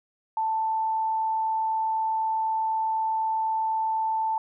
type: tone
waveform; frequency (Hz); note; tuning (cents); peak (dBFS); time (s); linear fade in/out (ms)
sine; 884; A5; +8; -23; 0.37-4.38; 2
effects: none